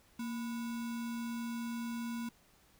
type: tone with sample-and-hold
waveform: sine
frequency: 232.9 Hz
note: A#3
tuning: 1 cent flat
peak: -36 dBFS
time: 0.19-2.29 s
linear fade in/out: 5 ms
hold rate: 1225 Hz
effects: pink hiss -66 dBFS RMS until 2.79 s